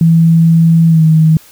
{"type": "tone with pitch glide", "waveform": "sine", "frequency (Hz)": [164.81, 158.55], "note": ["E3", "D#3"], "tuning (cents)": [0, 33], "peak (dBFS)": -4, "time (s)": [0.01, 1.37], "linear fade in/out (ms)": 2, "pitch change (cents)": -67, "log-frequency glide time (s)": [0.88, 1.03], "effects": ["white hiss -41 dBFS RMS until 1.51 s"]}